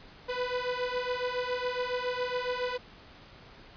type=beating tone pair; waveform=sawtooth; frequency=493.9 / 501.1 Hz; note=B4 / B4; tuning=0 / +25 cents; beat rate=7.2 Hz; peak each=-29 dBFS; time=0.28-2.78 s; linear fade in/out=20 ms; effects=pink hiss -52 dBFS RMS until 3.76 s + resampled to 11025 Hz